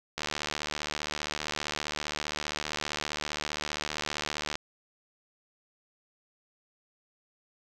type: click train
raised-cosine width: 0.2 ms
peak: -14 dBFS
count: 330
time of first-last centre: 0.18-4.555 s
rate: 75.2 Hz
effects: none